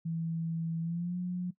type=tone with pitch glide; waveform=sine; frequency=164.5 to 179.39 Hz; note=E3 to F3; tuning=-3 to +47 cents; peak=-31 dBFS; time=0.05-1.51 s; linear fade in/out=10 ms; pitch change=+150 cents; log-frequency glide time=0.81-1.17 s; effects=noise-tail reverb RT60 0.1 s tail -19 dB re dry